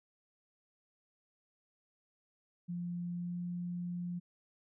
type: tone with pitch glide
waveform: sine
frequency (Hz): 174.61 to 175.82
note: F3 to F3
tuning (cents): 0 to +12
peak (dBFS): -36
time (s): 2.68-4.2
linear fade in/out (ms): 20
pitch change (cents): +12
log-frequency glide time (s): 3.14-3.38
effects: none